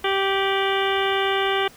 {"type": "harmonic tone with a mistuned harmonic", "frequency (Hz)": 390, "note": "G4", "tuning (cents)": -9, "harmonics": [1, 2, 3, 4, 5, 6, 7, 8, 9], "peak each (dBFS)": [-23, -26, -28, -29, -30, -31, -31, -32, -33], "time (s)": [0.04, 1.68], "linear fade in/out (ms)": 5, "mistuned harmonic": 7, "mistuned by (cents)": 84, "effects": ["pink hiss -48 dBFS RMS until 1.76 s"]}